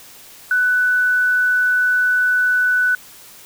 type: tone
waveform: sine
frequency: 1491 Hz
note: F#6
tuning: 13 cents sharp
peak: -13 dBFS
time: 0.51-2.95 s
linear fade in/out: 2 ms
effects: white hiss -42 dBFS RMS until 3.45 s